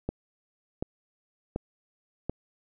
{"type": "click train", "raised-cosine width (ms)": 2, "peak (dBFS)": -16, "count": 4, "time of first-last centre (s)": [0.09, 2.296], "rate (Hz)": 1.36, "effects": []}